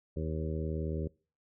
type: harmonic tone with a mistuned harmonic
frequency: 79.1 Hz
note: D#2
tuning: 29 cents sharp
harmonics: 1 / 2 / 3 / 4 / 5 / 6 / 7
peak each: -35 / -37 / -43 / -43 / -41 / -45 / -45 dBFS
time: 0.16-1.08 s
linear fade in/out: 10 ms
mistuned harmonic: 7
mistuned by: -17 cents
effects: noise-tail reverb RT60 0.4 s tail -25 dB re dry